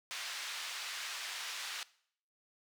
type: band-pass noise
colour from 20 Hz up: white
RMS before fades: -42 dBFS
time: 0.11-1.83 s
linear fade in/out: 0 ms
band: 1200 to 4500 Hz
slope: 12 dB/octave
effects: noise-tail reverb RT60 0.6 s tail -20 dB re dry